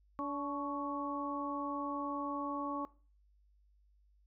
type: harmonic tone with a mistuned harmonic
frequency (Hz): 287.3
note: D4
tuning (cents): -38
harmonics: 1 / 2 / 3 / 4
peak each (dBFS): -39 / -44 / -45 / -38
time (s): 0.19-2.85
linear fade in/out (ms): 0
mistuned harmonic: 4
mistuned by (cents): -56
effects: noise-tail reverb RT60 0.4 s tail -21 dB re dry + added 50 Hz sine -65 dBFS peak until 4.26 s